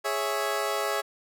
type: chord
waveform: 20% pulse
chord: C# minor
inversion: second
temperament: equal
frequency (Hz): 415.3 / 554.4 / 659.3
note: G#4 / C#5 / E5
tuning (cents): 0 / 0 / 0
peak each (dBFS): -26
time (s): 0.04-1.02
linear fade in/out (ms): 20
effects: none